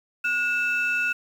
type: tone pair together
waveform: sine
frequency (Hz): 1447 / 2639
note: F#6 / E7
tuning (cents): -39 / +1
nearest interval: minor seventh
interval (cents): 1040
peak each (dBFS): -23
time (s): 0.24-1.13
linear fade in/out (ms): 10
effects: tanh soft clip ceiling -17 dBFS + 8-bit